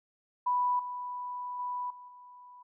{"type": "tone with level steps", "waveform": "sine", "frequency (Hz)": 987.8, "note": "B5", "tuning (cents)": 0, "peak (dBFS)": [-25, -35, -32, -46, -49], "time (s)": [0.46, 2.63], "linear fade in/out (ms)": 10, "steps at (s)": [0.79, 1.59, 1.9, 2.08], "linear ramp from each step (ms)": 5, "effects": []}